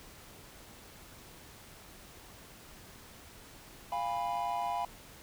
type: chord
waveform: triangle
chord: F diminished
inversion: none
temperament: equal with one note detuned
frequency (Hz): 698.5 / 816.3 / 987.8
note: F5 / Ab5 / Cb6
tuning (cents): 0 / -30 / 0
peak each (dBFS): -34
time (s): 3.92-4.85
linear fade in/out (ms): 2
effects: pink hiss -53 dBFS RMS until 5.22 s